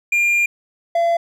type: tone pair in turn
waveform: triangle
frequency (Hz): 2400 / 679.5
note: D7 / F5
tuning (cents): +37 / -48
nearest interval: octave + minor seventh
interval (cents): 2185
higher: first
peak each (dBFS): -12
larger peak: neither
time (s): 0.12-0.46 / 0.95-1.17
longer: first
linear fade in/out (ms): 5
effects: none